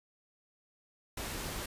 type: noise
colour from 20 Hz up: pink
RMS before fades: -39 dBFS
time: 1.17-1.66 s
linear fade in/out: 5 ms
effects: resampled to 32000 Hz